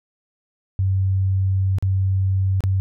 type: tone with dropouts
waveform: sine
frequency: 95.6 Hz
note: G2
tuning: 43 cents flat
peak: -16 dBFS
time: 0.79-2.8 s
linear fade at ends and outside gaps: 0 ms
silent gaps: 1.785-1.825 / 2.606-2.638 s
effects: none